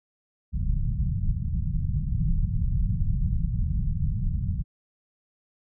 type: low-pass noise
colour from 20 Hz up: pink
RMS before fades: -25 dBFS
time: 0.52-4.64 s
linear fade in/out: 50 ms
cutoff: 180 Hz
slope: 48 dB/octave
effects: none